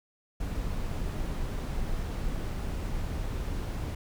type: noise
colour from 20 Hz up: brown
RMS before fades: -32 dBFS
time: 0.4-3.95 s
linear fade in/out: 5 ms
effects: none